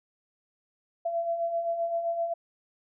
sine beating tone pair, 669 / 676.7 Hz, E5 / E5, +25 / +45 cents, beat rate 7.7 Hz, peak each -36 / -27 dBFS, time 1.05-2.34 s, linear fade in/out 10 ms, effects none

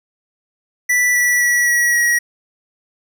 square tone with pitch steps, 1970 / 1954.1 / 1938.4 / 1922.8 / 1907.3 Hz, B6 / B6 / B6 / B6 / A#6, -5 / -19 / -33 / -47 / +39 cents, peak -13 dBFS, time 0.89-2.19 s, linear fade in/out 10 ms, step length 260 ms, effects none

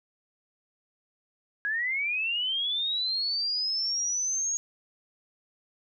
sine linear sweep, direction up, 1636 to 6645 Hz, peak -26 dBFS, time 1.65-4.57 s, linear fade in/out 0 ms, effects none

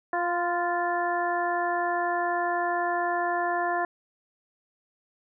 harmonic tone with a mistuned harmonic, 349.6 Hz, F4, 2 cents sharp, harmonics 1 / 2 / 3 / 4 / 5, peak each -32 / -27 / -31 / -36 / -32 dBFS, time 0.13-3.85 s, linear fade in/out 2 ms, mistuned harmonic 3, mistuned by -20 cents, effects none

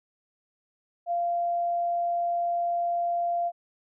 sine tone, 692 Hz, F5, 16 cents flat, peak -24 dBFS, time 1.06-3.52 s, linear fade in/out 50 ms, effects none

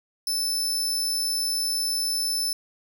sawtooth tone, 5274 Hz, E8, in tune, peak -21 dBFS, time 0.27-2.53 s, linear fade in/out 2 ms, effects none

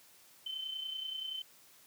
sine tone with amplitude modulation, 3072 Hz, G7, 36 cents flat, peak -35 dBFS, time 0.46-1.42 s, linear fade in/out 5 ms, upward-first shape sine, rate 30.5 Hz, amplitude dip 55%, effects white hiss -61 dBFS RMS until 1.86 s + high-pass 80 Hz 12 dB/octave

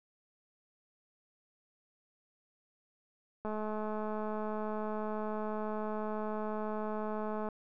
click train, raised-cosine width 1 ms, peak -25 dBFS, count 865, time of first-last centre 3.45-7.487 s, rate 214 Hz, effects none

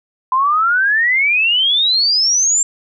sine exponential sweep, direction up, 1011 to 7459 Hz, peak -11 dBFS, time 0.32-2.63 s, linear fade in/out 2 ms, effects none

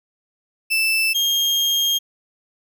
35% pulse tone pair in turn, 2646 / 3227 Hz, E7 / G7, +6 / +50 cents, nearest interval minor third, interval 344 cents, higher second, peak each -15 dBFS, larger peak neither, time 0.7-1.14 / 1.14-1.99 s, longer second, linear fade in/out 20 ms, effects none

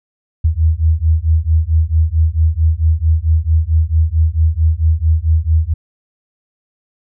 sine beating tone pair, 77.78 / 82.28 Hz, D#2 / E2, 0 / -3 cents, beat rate 4.5 Hz, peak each -13 dBFS, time 0.44-5.74 s, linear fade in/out 10 ms, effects none

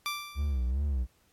15% pulse tone with exponential decay, 1174.7 Hz, D6, in tune, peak -22 dBFS, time 0.06-0.71 s, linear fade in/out 0 ms, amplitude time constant 140 ms
triangle tone with vibrato, 66.8 Hz, C2, 36 cents sharp, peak -24 dBFS, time 0.35-1.07 s, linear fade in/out 50 ms, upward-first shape sine, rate 2.5 Hz, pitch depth 160 cents each way
effects pink hiss -67 dBFS RMS until 1.32 s + MP3 64 kbps

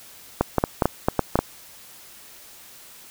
clicks, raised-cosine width 1 ms, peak -3 dBFS, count 9, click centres 0.41 / 0.583 / 0.639 / 0.822 / 0.856 / 1.085 / 1.193 / 1.356 / 1.39 s, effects white hiss -46 dBFS RMS until 3.1 s

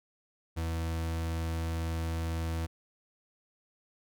40% pulse tone, 82 Hz, E2, 9 cents flat, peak -30 dBFS, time 0.56-2.67 s, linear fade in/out 20 ms, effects none

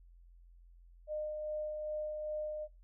sine tone with tremolo, 609 Hz, D#5, 37 cents flat, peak -35 dBFS, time 1.07-2.68 s, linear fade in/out 50 ms, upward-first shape sine, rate 2.5 Hz, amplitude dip 30%, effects noise-tail reverb RT60 0.2 s tail -18 dB re dry + added 43 Hz sine -56 dBFS peak until 2.83 s

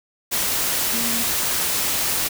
sine tone in noise, 233.1 Hz, A#3, in tune, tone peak -28 dBFS, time 0.92-1.24 s, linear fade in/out 20 ms, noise white, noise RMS -22 dBFS, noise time 0.31-2.29 s, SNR -9 dB, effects none

